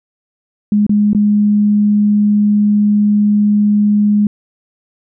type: tone with dropouts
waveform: sine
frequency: 207.7 Hz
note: G#3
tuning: in tune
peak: -8 dBFS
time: 0.72-4.27 s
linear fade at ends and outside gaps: 2 ms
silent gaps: 0.866-0.894 / 1.132-1.148 s
effects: none